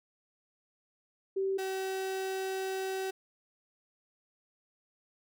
sine / 35% pulse tone pair in turn, 386.4 / 381.5 Hz, G4 / G4, -25 / -47 cents, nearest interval unison, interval 22 cents, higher first, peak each -28 / -31 dBFS, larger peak first, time 1.36-1.58 / 1.58-3.11 s, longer second, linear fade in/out 10 ms, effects none

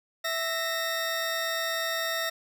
20% pulse tone pair together, 658.9 / 1848 Hz, E5 / A#6, -1 / -16 cents, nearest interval octave + tritone, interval 1785 cents, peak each -26 / -25 dBFS, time 0.24-2.3 s, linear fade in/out 10 ms, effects none

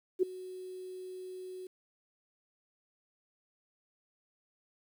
sine tone with ADSR envelope, 370 Hz, F#4, in tune, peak -21 dBFS, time 0.19-1.67 s, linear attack 36 ms, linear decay 8 ms, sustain -20 dB, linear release 4 ms, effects 10-bit

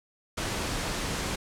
pink noise, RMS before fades -31 dBFS, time 0.37-1.36 s, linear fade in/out 10 ms, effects low-pass 9000 Hz 12 dB/octave

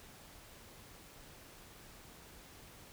silence, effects pink hiss -56 dBFS RMS until 2.92 s

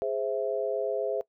sine chord, Ab augmented, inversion none, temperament equal, 415.3 / 523.3 / 659.3 Hz, Ab4 / C5 / E5, 0 / 0 / 0 cents, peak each -31 dBFS, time 0.02-1.21 s, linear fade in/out 0 ms, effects noise-tail reverb RT60 0.1 s tail -21 dB re dry

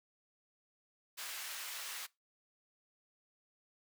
pink high-pass noise, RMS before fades -44 dBFS, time 1.17-2.07 s, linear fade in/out 20 ms, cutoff 1500 Hz, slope 12 dB/octave, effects noise-tail reverb RT60 0.2 s tail -21 dB re dry

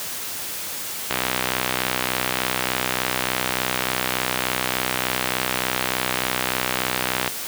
click train, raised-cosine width 0.3 ms, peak -4 dBFS, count 392, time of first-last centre 1.11-7.277 s, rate 63.4 Hz, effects white hiss -30 dBFS RMS until 7.47 s + high-pass 80 Hz 12 dB/octave

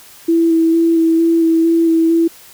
sine tone with vibrato, 329.6 Hz, E4, in tune, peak -9 dBFS, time 0.28-2.28 s, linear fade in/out 10 ms, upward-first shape square, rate 2.2 Hz, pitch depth 14 cents each way, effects white hiss -41 dBFS RMS until 2.53 s

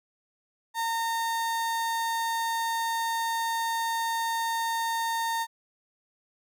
35% pulse tone, 915 Hz, A#5, 32 cents flat, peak -25 dBFS, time 0.74-5.47 s, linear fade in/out 50 ms, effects none

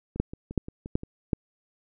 two click trains, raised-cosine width 3 ms, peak -24 / -10 dBFS, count 6 / 4, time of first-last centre 0.16-1.034 / 0.2-1.332 s, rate 5.72 / 2.65 Hz, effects none

